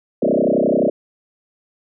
sine tone with frequency modulation, 415.3 Hz, G#4, in tune, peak -13 dBFS, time 0.22-0.9 s, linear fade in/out 5 ms, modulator 31.5 Hz, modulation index 6.7, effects none

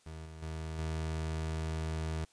30% pulse tone with level steps, 79.5 Hz, D#2, 38 cents sharp, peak -40 / -43 / -35 / -31 dBFS, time 0.06-2.25 s, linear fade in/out 5 ms, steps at 0.25 / 0.42 / 0.78 s, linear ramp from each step 10 ms, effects white hiss -67 dBFS RMS until 2.32 s + resampled to 22050 Hz

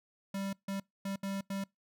square tone bursts at uneven times, 196 Hz, G3, in tune, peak -35 dBFS, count 5, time 0.34-0.53 / 0.68-0.8 / 1.05-1.16 / 1.23-1.41 / 1.5-1.64 s, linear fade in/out 5 ms, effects noise-tail reverb RT60 0.2 s tail -26 dB re dry

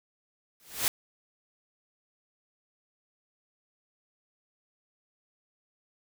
white noise with exponential growth, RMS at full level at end -23 dBFS, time 0.6-0.88 s, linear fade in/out 0 ms, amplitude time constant 59 ms, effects none

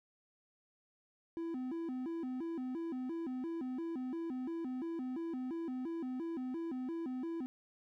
triangle tone with vibrato, 291.3 Hz, D4, 14 cents flat, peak -35 dBFS, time 1.37-7.46 s, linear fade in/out 0 ms, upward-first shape square, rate 2.9 Hz, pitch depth 230 cents each way, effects none

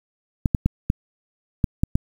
clicks, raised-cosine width 5 ms, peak -5 dBFS, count 7, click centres 0.458 / 0.548 / 0.66 / 0.901 / 1.642 / 1.835 / 1.955 s, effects 7-bit

